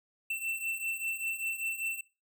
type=beating tone pair; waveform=square; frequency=2679 / 2684.1 Hz; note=E7 / E7; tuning=+27 / +31 cents; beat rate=5.1 Hz; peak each=-38 / -35 dBFS; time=0.3-2.01 s; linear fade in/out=5 ms; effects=noise-tail reverb RT60 0.3 s tail -21 dB re dry